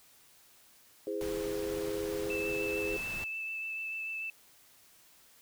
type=chord; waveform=sine; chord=E augmented; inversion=none; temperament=just; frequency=329.6 / 412 / 515 Hz; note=E4 / G#4 / B#4; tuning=0 / -14 / -28 cents; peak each=-39 / -35 / -38 dBFS; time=1.07-2.97 s; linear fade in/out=2 ms
type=noise; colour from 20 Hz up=pink; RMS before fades=-44 dBFS; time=1.21-3.24 s; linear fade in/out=0 ms
type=tone with vibrato; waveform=sine; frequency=2637 Hz; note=E7; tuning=in tune; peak=-35 dBFS; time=2.3-4.3 s; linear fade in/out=2 ms; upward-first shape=triangle; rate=6.8 Hz; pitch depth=14 cents each way
effects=white hiss -61 dBFS RMS until 5.41 s